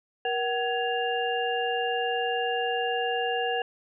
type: tone cluster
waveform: sine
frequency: 474 / 755 / 1673 / 2798 Hz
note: A#4 / F#5 / G#6 / F7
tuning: +29 / +35 / +12 / +3 cents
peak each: -29 / -29 / -33 / -33 dBFS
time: 0.25-3.62 s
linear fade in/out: 2 ms
effects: none